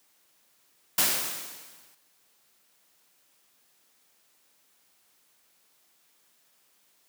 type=noise with exponential decay; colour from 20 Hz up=white; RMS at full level=-21 dBFS; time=0.98-1.95 s; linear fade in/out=5 ms; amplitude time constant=210 ms; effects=white hiss -66 dBFS RMS until 7.08 s + high-pass 150 Hz 12 dB/octave